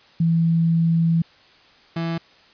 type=tone pair in turn; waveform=sine / 35% pulse; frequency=165.6 / 166.19 Hz; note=E3 / E3; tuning=+8 / +14 cents; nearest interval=unison; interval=6 cents; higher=second; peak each=-15 / -21 dBFS; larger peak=first; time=0.2-1.22 / 1.96-2.18 s; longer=first; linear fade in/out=5 ms; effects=white hiss -52 dBFS RMS until 2.53 s + resampled to 11025 Hz